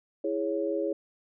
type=chord; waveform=sine; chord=C# minor; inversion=first; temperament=equal; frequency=329.6 / 415.3 / 554.4 Hz; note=E4 / G#4 / C#5; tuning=0 / 0 / 0 cents; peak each=-31 dBFS; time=0.24-0.93 s; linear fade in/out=5 ms; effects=none